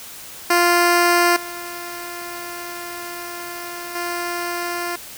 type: tone with level steps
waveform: 10% pulse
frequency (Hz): 348.3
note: F4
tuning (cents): -5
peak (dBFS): -5 / -22 / -15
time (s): 0.5-4.96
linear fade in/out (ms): 5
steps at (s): 1.36 / 3.95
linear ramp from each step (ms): 5
effects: white hiss -37 dBFS RMS until 5.17 s